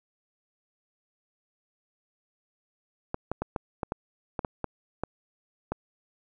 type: clicks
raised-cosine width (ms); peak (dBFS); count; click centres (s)
1; -15; 11; 3.144 / 3.316 / 3.42 / 3.562 / 3.832 / 3.921 / 4.392 / 4.448 / 4.643 / 5.036 / 5.72
effects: none